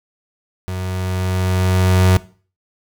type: tone with level ramp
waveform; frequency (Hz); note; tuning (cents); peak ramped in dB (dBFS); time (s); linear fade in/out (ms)
35% pulse; 92.5; F#2; 0; -21 to -7; 0.68-2.17; 0
effects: noise-tail reverb RT60 0.4 s tail -19 dB re dry